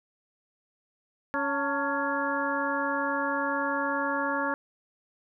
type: harmonic tone with a mistuned harmonic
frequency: 279.2 Hz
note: C#4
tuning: 13 cents sharp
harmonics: 1 / 2 / 3 / 4 / 5 / 6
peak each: -33 / -33 / -33 / -33 / -33 / -33 dBFS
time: 1.34-4.54 s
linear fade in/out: 0 ms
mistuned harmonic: 3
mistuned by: +110 cents
effects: none